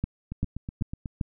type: two click trains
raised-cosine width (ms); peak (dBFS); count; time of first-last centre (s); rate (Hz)
5; -21 / -14; 7 / 4; 0.32-1.058 / 0.04-1.212; 8.13 / 2.56
effects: none